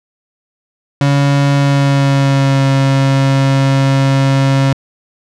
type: tone with pitch glide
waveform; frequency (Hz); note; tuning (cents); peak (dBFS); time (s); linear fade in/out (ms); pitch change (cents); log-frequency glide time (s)
35% pulse; 140.8 to 135.93; C#3 to C#3; +27 to -34; -7; 1.01-4.73; 2; -61; 1.55-2.66
effects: low-pass 6000 Hz 12 dB/octave